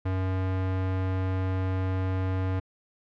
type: tone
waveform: square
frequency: 93.8 Hz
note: F#2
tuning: 24 cents sharp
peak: -26 dBFS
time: 0.05-2.6 s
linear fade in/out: 10 ms
effects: low-pass 2000 Hz 12 dB/octave